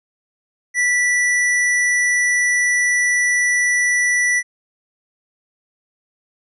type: tone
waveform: square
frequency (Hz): 1964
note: B6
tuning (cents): -10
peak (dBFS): -15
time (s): 0.74-4.43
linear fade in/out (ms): 50
effects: resampled to 24000 Hz